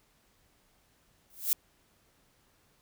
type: noise with exponential growth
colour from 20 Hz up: violet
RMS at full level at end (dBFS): -23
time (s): 1.3-1.53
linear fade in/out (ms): 0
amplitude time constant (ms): 48
effects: pink hiss -68 dBFS RMS until 2.81 s